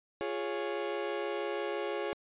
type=chord; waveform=35% pulse; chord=Db major; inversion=first; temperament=equal; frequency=349.2 / 415.3 / 554.4 Hz; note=F4 / Ab4 / Db5; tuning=0 / 0 / 0 cents; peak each=-37 / -34 / -36 dBFS; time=0.21-2.13 s; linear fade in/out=0 ms; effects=resampled to 8000 Hz